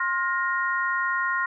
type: tone cluster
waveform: sine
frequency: 1060 / 1420 / 1865 Hz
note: C6 / F6 / A#6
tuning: +22 / +28 / 0 cents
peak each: -27 dBFS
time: 0-1.46 s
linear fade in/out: 5 ms
effects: none